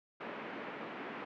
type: band-pass noise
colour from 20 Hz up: pink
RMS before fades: -44 dBFS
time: 0.2-1.25 s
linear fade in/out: 10 ms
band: 210 to 2500 Hz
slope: 24 dB/octave
effects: none